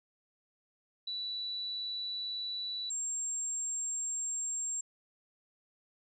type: tone pair in turn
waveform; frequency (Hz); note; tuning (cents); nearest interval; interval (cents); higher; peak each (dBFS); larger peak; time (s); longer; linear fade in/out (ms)
sine; 3951 / 7458; B7 / A#8; 0 / 0; major seventh; 1100; second; -35 / -33; second; 1.07-2.9 / 2.9-4.81; second; 5
effects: none